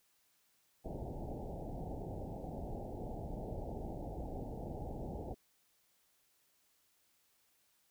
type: low-pass noise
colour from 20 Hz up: pink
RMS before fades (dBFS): -43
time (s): 0.84-5.35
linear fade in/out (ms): 20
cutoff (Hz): 850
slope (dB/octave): 96
effects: white hiss -74 dBFS RMS until 7.9 s